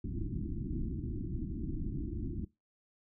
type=low-pass noise; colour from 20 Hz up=pink; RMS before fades=-37 dBFS; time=0.04-2.45 s; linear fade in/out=5 ms; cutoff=350 Hz; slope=96 dB/octave; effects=noise-tail reverb RT60 0.2 s tail -19 dB re dry